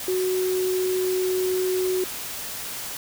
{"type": "tone in noise", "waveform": "sine", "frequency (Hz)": 370, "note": "F#4", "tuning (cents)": 0, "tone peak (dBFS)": -21, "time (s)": [0.08, 2.04], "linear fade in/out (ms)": 2, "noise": "white", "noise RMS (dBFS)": -33, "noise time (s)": [0, 2.97], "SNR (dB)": 9, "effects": []}